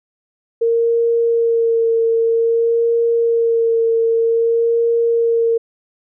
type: tone with vibrato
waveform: sine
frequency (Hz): 460.7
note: A#4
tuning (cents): -20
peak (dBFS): -12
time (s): 0.61-5.58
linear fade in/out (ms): 10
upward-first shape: sine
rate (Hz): 0.52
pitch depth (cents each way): 17
effects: none